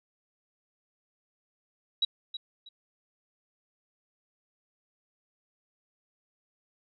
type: tone with echo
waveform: sine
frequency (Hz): 3879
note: B7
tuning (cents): -32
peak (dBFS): -22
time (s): 2.02-2.05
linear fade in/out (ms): 5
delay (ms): 320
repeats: 2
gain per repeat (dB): -12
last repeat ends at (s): 2.69
effects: none